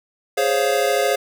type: chord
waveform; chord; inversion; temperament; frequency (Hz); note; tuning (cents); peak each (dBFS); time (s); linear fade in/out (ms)
square; Db major seventh; second; equal with one note detuned; 415.3 / 523.3 / 556.6 / 698.5; Ab4 / C5 / Db5 / F5; 0 / 0 / +7 / 0; -23; 0.37-1.16; 10
effects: none